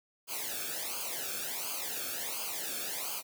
white noise with flanger, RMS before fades -37 dBFS, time 0.27-3.23 s, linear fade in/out 50 ms, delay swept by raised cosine 0.53 to 1.03 ms, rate 1.4 Hz, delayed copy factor -0.85, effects none

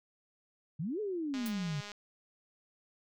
sine exponential two-way sweep, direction up then down, 138.8 to 440 to 138.8 Hz, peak -33 dBFS, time 0.79-1.81 s, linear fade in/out 10 ms, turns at 1 s
click train, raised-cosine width 0.2 ms, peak -28 dBFS, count 120, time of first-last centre 1.34-1.918 s, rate 206 Hz
blue noise with exponential decay, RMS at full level -39 dBFS, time 1.46-1.55 s, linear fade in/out 0 ms, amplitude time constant 19 ms
effects none

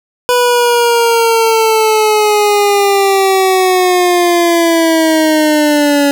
25% pulse linear sweep, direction down, 493.9 to 282.3 Hz, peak -4 dBFS, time 0.29-6.11 s, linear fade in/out 0 ms, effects none

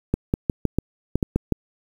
clicks, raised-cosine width 3 ms, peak -6 dBFS, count 9, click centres 0.14 / 0.339 / 0.498 / 0.653 / 0.786 / 1.156 / 1.228 / 1.36 / 1.523 s, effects 7-bit

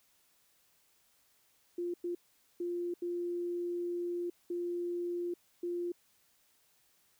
sine tone bursts at uneven times, 349.2 Hz, F4, in tune, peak -33 dBFS, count 6, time 1.78-1.94 / 2.04-2.15 / 2.6-2.94 / 3.02-4.3 / 4.5-5.34 / 5.63-5.92 s, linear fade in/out 5 ms, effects white hiss -70 dBFS RMS until 7.19 s

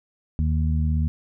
harmonic tone, 77.78 Hz, D#2, in tune, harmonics 1 / 2 / 3, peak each -20 / -26 / -30 dBFS, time 0.39-1.08 s, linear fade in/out 0 ms, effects none

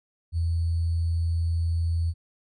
sine tone with sample-and-hold, 83.6 Hz, E2, 25 cents sharp, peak -22 dBFS, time 0.32-2.14 s, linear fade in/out 50 ms, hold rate 4410 Hz, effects resampled to 22050 Hz

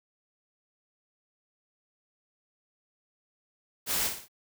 white noise with echo, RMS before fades -29 dBFS, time 3.86-4.11 s, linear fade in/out 50 ms, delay 58 ms, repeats 3, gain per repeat -7 dB, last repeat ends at 4.284 s, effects none

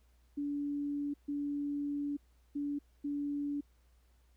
sine tone bursts at uneven times, 287.7 Hz, D4, 36 cents flat, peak -33 dBFS, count 4, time 0.37-1.14 / 1.28-2.17 / 2.55-2.79 / 3.04-3.61 s, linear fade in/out 10 ms, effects added 60 Hz sine -64 dBFS peak until 4.36 s + pink hiss -75 dBFS RMS until 4.36 s

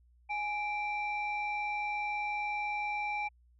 sine tone pair together, 832.9 / 2349 Hz, G#5 / D7, +5 / 0 cents, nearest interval octave + tritone, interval 1795 cents, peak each -33 / -34 dBFS, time 0.29-3.29 s, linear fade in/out 20 ms, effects tanh soft clip ceiling -27 dBFS + added 60 Hz sine -61 dBFS peak until 3.59 s

